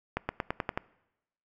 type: accelerating click train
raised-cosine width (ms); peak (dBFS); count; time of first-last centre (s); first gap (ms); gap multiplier
0.5; -14; 7; 0.17-0.775; 120; 0.93
effects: noise-tail reverb RT60 0.9 s tail -22 dB re dry